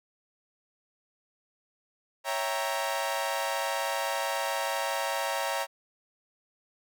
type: chord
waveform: sawtooth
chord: C# diminished seventh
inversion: none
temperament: equal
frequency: 554.4 / 659.3 / 784 / 932.3 Hz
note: C#5 / E5 / G5 / Bb5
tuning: 0 / 0 / 0 / 0 cents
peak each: -30 / -31 / -32 / -29 dBFS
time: 2.24-5.67 s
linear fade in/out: 50 ms
effects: none